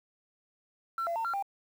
sine tone with pitch steps, 1352 / 680 / 905 / 1372 / 794 Hz, E6 / F5 / A5 / F6 / G5, +43 / -46 / +48 / -31 / +22 cents, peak -28 dBFS, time 0.98-1.425 s, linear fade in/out 2 ms, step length 89 ms, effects tanh soft clip ceiling -27 dBFS + 9-bit

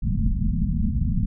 pink low-pass noise, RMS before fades -22 dBFS, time 0.02-1.26 s, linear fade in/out 10 ms, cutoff 240 Hz, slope 96 dB/octave, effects none

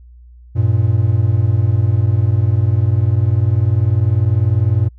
triangle tone pair together, 96.43 / 116.54 Hz, G2 / A#2, -28 / 0 cents, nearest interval minor third, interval 328 cents, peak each -12 dBFS, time 0.55-4.89 s, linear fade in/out 20 ms, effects added 60 Hz sine -38 dBFS peak until 4.98 s

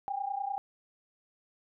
sine tone pair together, 779.9 / 810 Hz, G5 / G#5, -9 / -43 cents, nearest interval minor second, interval 66 cents, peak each -35 / -34 dBFS, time 0.08-0.58 s, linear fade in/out 0 ms, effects none

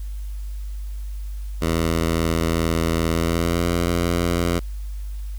10% pulse tone with pitch glide, 82.41 to 86.16 Hz, E2 to F2, 0 to -23 cents, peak -11 dBFS, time 1.61-4.6 s, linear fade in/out 20 ms, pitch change +77 cents, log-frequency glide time 3.1-3.7 s, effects added 50 Hz sine -27 dBFS peak until 5.38 s + white hiss -52 dBFS RMS until 5.38 s

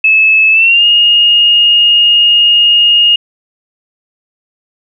sine tone with pitch glide, 2600 to 2852 Hz, E7 to F7, -24 to +36 cents, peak -4 dBFS, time 0.04-3.16 s, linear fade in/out 5 ms, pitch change +160 cents, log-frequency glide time 0.51-0.85 s, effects none

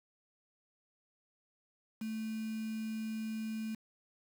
sine tone with quantisation, 220 Hz, A3, in tune, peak -36 dBFS, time 2.01-3.75 s, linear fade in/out 5 ms, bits 8, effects none

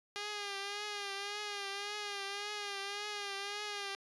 5% pulse tone with vibrato, 406.3 Hz, G#4, 38 cents flat, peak -27 dBFS, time 0.16-3.95 s, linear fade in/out 0 ms, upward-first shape triangle, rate 1.8 Hz, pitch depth 60 cents each way, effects resampled to 22050 Hz

